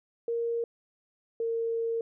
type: tone pair in turn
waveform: sine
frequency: 466.2 / 458.5 Hz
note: A#4 / A#4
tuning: 0 / -29 cents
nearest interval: unison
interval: 29 cents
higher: first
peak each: -27 dBFS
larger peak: neither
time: 0.28-0.64 / 1.4-2.01 s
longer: second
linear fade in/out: 2 ms
effects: none